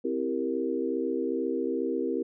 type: chord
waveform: sine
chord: C dominant seventh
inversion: none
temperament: equal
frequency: 261.6 / 329.6 / 392 / 466.2 Hz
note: C4 / E4 / G4 / Bb4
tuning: 0 / 0 / 0 / 0 cents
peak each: -32 dBFS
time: 0.04-2.23 s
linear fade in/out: 10 ms
effects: none